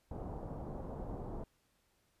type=low-pass noise; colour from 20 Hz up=pink; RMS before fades=-43 dBFS; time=0.11-1.44 s; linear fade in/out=5 ms; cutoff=860 Hz; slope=24 dB/octave; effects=pink hiss -75 dBFS RMS until 2.2 s + resampled to 32000 Hz